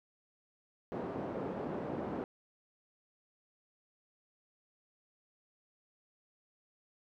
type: band-pass noise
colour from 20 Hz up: pink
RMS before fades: -39 dBFS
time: 0.92-2.24 s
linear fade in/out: 0 ms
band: 220 to 670 Hz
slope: 12 dB/octave
effects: none